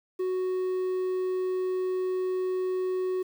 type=tone with quantisation; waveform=triangle; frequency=370 Hz; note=F#4; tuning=in tune; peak=-24 dBFS; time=0.19-3.23 s; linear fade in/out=10 ms; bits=9; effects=none